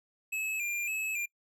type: tone with vibrato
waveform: square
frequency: 2489 Hz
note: D#7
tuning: in tune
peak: -32 dBFS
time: 0.32-1.26 s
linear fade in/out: 10 ms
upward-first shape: square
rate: 1.8 Hz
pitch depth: 68 cents each way
effects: noise-tail reverb RT60 0.1 s tail -24 dB re dry